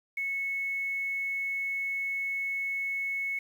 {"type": "tone with quantisation", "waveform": "sine", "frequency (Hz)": 2200, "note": "C#7", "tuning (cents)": -14, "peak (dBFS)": -29, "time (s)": [0.17, 3.39], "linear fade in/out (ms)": 5, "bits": 9, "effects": []}